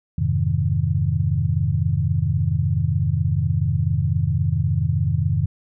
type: chord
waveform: sine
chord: F minor seventh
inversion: none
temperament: equal with one note detuned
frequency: 87.31 / 103.83 / 131.19 / 155.56 Hz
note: F2 / Ab2 / C3 / Eb3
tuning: 0 / 0 / +5 / 0 cents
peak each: -23 dBFS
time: 0.18-5.46 s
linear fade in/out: 5 ms
effects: none